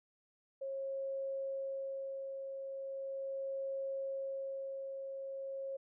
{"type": "tone with tremolo", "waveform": "sine", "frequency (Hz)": 542, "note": "C#5", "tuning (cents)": -39, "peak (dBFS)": -36, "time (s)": [0.61, 5.77], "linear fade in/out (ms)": 10, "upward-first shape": "sine", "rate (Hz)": 0.39, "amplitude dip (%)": 40, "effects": []}